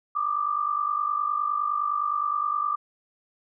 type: tone pair together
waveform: sine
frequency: 1174.7 / 1224.4 Hz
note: D6 / D#6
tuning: 0 / -28 cents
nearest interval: minor second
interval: 72 cents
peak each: -25 / -28 dBFS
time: 0.15-2.76 s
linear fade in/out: 10 ms
effects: none